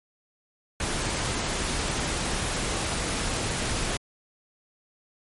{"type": "noise", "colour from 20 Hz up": "pink", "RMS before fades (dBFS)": -28, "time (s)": [0.8, 3.97], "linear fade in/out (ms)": 2, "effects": ["MP3 48 kbps"]}